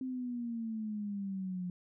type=exponential sweep; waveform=sine; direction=down; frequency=261.6 to 177.6 Hz; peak=-35 dBFS; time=0.01-1.7 s; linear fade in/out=2 ms; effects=none